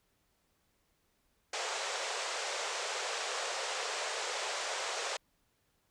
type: band-pass noise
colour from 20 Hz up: pink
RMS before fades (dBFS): -37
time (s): 1.53-5.17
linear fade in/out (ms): 5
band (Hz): 440 to 8100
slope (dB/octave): 48
effects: pink hiss -75 dBFS RMS until 5.9 s